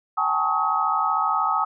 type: tone cluster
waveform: sine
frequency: 768 / 841 / 897 / 1112 / 1270 Hz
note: G5 / G#5 / A5 / C#6 / D#6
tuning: -36 / +22 / +33 / +5 / +35 cents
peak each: -28 / -27 / -28 / -28 / -22 dBFS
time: 0.17-1.65 s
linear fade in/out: 10 ms
effects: none